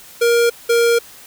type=tone pair in turn; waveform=square; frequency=470.4 / 468.4 Hz; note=A#4 / A#4; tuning=+16 / +8 cents; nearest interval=unison; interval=8 cents; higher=first; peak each=-12 dBFS; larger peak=neither; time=0.21-0.5 / 0.69-0.99 s; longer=second; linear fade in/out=10 ms; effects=white hiss -41 dBFS RMS until 1.26 s